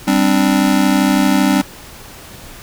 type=chord; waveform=square; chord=G suspended fourth; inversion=none; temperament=just; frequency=196 / 261.3 / 294 Hz; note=G3 / C4 / D4; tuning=0 / -2 / +2 cents; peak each=-16 dBFS; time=0.07-1.62 s; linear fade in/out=10 ms; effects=pink hiss -36 dBFS RMS until 2.62 s